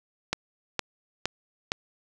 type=click train; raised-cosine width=0.2 ms; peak=-8 dBFS; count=4; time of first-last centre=0.33-1.719 s; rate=2.16 Hz; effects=none